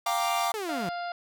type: chord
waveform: 45% pulse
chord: G minor seventh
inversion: third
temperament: equal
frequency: 698.5 / 784 / 932.3 / 1174.7 Hz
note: F5 / G5 / Bb5 / D6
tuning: 0 / 0 / 0 / 0 cents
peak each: -29 / -32 / -33 / -30 dBFS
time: 0.06-0.52 s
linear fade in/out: 5 ms
type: linear sweep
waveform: sawtooth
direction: down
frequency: 451.2 to 160 Hz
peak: -27 dBFS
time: 0.54-0.89 s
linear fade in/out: 0 ms
type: harmonic tone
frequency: 698.5 Hz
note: F5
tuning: in tune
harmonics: 1 / 2 / 3 / 4 / 5 / 6 / 7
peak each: -32 / -38 / -48 / -50 / -51 / -51 / -49 dBFS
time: 0.69-1.12 s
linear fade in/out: 2 ms
effects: none